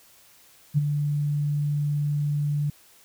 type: tone with ADSR envelope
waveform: sine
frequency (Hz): 146.5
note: D3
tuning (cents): -4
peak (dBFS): -15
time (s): 0.74-2.7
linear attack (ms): 36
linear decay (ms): 21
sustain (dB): -7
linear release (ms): 4
effects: white hiss -55 dBFS RMS until 3.04 s